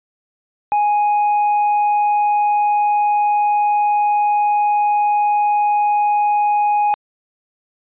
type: tone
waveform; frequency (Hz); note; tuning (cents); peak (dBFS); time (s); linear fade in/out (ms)
triangle; 830.6; G#5; 0; -11; 0.72-6.94; 0
effects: resampled to 8000 Hz